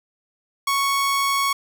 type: tone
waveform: sawtooth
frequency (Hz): 1108.7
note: C#6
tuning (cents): 0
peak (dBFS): -15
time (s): 0.67-1.53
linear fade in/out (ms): 5
effects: none